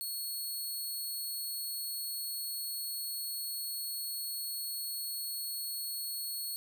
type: tone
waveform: 10% pulse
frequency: 4345 Hz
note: C#8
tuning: 35 cents flat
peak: -29 dBFS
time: 0.01-6.56 s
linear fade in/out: 0 ms
effects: none